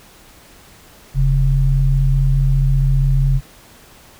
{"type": "tone pair together", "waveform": "sine", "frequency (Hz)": [40.31, 135.6], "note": ["E1", "C#3"], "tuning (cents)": [-38, -38], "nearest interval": "octave + major sixth", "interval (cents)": 2100, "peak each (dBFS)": [-14, -14], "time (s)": [1.14, 3.41], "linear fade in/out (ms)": 50, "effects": ["pink hiss -45 dBFS RMS until 4.19 s"]}